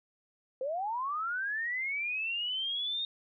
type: linear sweep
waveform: sine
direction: up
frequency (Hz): 500 to 3706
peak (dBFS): -31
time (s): 0.61-3.05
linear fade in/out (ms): 2
effects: none